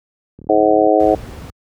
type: click train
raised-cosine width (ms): 3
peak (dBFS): -23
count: 19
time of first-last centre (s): 0.39-0.869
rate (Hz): 37.6
type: harmonic tone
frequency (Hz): 106.5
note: G#2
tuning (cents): +44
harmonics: 3 / 4 / 5 / 6 / 7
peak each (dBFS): -16 / -16 / -16 / -16 / -16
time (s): 0.49-1.15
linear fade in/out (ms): 5
type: noise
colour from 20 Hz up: brown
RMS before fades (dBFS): -28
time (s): 1-1.5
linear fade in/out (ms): 0
effects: high-pass 60 Hz 12 dB/octave